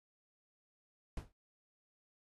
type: noise with exponential decay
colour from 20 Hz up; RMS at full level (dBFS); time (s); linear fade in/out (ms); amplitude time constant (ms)
brown; -37; 1.17-1.32; 2; 32
effects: AAC 32 kbps